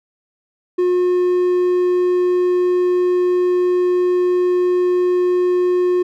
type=tone; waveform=triangle; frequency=359.7 Hz; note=F#4; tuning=49 cents flat; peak=-11 dBFS; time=0.78-6.03 s; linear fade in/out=10 ms; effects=none